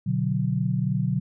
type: chord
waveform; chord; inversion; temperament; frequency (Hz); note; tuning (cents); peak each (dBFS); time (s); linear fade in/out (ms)
sine; B minor; none; equal; 123.47 / 146.83 / 185; B2 / D3 / F#3; 0 / 0 / 0; -26; 0.06-1.2; 10
effects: none